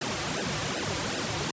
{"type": "noise with flanger", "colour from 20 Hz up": "pink", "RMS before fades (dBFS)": -30, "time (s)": [0.01, 1.51], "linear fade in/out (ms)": 5, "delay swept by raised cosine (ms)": [0.87, 4.77], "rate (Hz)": 2.6, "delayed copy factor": -0.95, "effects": ["high-pass 100 Hz 12 dB/octave", "resampled to 16000 Hz"]}